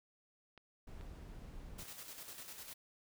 clicks, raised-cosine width 0.3 ms, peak -40 dBFS, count 3, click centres 0.577 / 1.011 / 1.855 s
brown noise, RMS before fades -50 dBFS, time 0.87-1.84 s, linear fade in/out 5 ms
white noise with tremolo, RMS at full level -49 dBFS, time 1.78-2.74 s, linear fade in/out 10 ms, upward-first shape square, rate 10 Hz, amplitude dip 45%
effects none

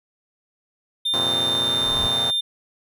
triangle tone, 3600 Hz, A7, 39 cents sharp, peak -18 dBFS, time 1.05-2.41 s, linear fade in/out 10 ms
5% pulse chord, F suspended fourth, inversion none, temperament equal, 87.31 / 116.54 / 130.81 Hz, F2 / Bb2 / C3, 0 / 0 / 0 cents, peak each -22 / -19 / -21 dBFS, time 1.13-2.31 s, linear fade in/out 10 ms
brown noise with exponential growth, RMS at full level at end -25 dBFS, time 1.63-2.07 s, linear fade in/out 2 ms, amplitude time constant 94 ms
effects none

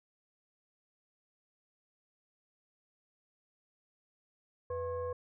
sine tone with frequency modulation, 494.8 Hz, B4, 3 cents sharp, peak -34 dBFS, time 4.7-5.13 s, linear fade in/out 5 ms, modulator 581 Hz, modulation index 0.72, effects none

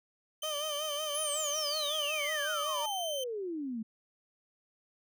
sawtooth tone, 3093 Hz, G7, 24 cents flat, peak -33 dBFS, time 0.42-3.24 s, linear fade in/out 5 ms
30% pulse tone with vibrato, 600 Hz, D5, 37 cents sharp, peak -33 dBFS, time 0.43-2.86 s, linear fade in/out 5 ms, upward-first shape sine, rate 5.4 Hz, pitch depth 76 cents each way
sine exponential sweep, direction down, 10800 to 212.8 Hz, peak -34 dBFS, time 1.14-3.83 s, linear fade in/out 10 ms
effects none

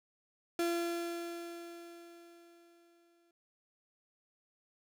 35% pulse tone with exponential decay, 341.3 Hz, F4, 40 cents flat, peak -28 dBFS, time 0.59-3.31 s, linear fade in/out 2 ms, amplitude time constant 590 ms, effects none

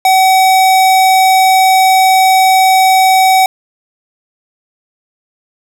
square tone, 757 Hz, F#5, 39 cents sharp, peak -6 dBFS, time 0.05-3.46 s, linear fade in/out 2 ms, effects none

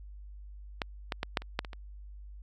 clicks, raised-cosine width 0.3 ms, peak -14 / -15 / -15 / -10 / -29 / -12 / -25 / -27 dBFS, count 8, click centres 0.818 / 1.122 / 1.231 / 1.372 / 1.42 / 1.591 / 1.648 / 1.732 s, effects added 50 Hz sine -44 dBFS peak until 2.42 s

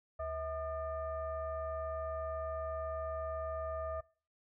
sine tone with frequency modulation, 644 Hz, E5, 41 cents flat, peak -36 dBFS, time 0.19-4.01 s, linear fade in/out 10 ms, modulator 570 Hz, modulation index 0.87, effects noise-tail reverb RT60 0.4 s tail -22 dB re dry

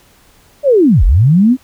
sine linear two-way sweep, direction down then up, 602 to 34.22 to 268.2 Hz, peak -5 dBFS, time 0.63-1.57 s, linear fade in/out 50 ms, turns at 1.04 s, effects pink hiss -48 dBFS RMS until 1.63 s

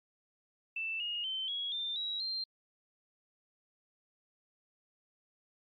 sine tone with pitch steps, 2656 / 2863 / 3086 / 3327 / 3587 / 3866 / 4168 Hz, E7 / F7 / G7 / G#7 / A7 / B7 / C8, +12 / +42 / -28 / +2 / +33 / -38 / -7 cents, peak -34 dBFS, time 0.76-2.44 s, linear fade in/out 5 ms, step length 240 ms, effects Opus 32 kbps

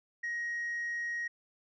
sine tone, 1885 Hz, A#6, 19 cents sharp, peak -31 dBFS, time 0.23-1.28 s, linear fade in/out 10 ms, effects tanh soft clip ceiling -31 dBFS

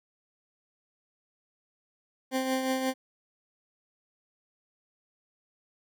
20% pulse tone with tremolo, 261.6 Hz, C4, in tune, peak -20 dBFS, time 2.31-2.94 s, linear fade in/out 50 ms, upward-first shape triangle, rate 5.6 Hz, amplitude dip 50%, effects none

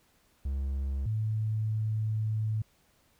triangle / sine tone pair in turn, 68.2 / 108.86 Hz, C#2 / A2, -28 / -18 cents, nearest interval minor sixth, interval 810 cents, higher second, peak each -27 dBFS, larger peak neither, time 0.45-1.06 / 1.06-2.62 s, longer second, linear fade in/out 5 ms, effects pink hiss -67 dBFS RMS until 3.19 s

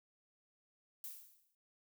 violet noise with exponential decay, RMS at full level -44 dBFS, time 1.04-1.55 s, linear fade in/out 1 ms, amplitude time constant 110 ms, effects none

